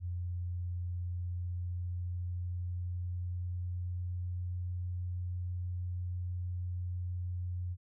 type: tone with pitch glide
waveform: sine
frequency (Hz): 88.3 to 89.38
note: F2 to F2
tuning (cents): +20 to +41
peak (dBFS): -34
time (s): 0-7.77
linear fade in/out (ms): 50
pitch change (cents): +21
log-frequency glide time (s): 0.89-4.67
effects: none